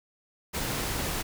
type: noise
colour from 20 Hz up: pink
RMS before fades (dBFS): -31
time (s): 0.53-1.23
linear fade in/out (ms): 20
effects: none